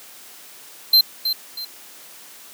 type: tone with echo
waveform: square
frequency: 4123 Hz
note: C8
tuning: 26 cents flat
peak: -10 dBFS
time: 0.93-1.01 s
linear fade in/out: 5 ms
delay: 320 ms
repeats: 2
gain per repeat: -9 dB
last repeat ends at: 1.65 s
effects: white hiss -43 dBFS RMS until 2.53 s + high-pass 200 Hz 12 dB/octave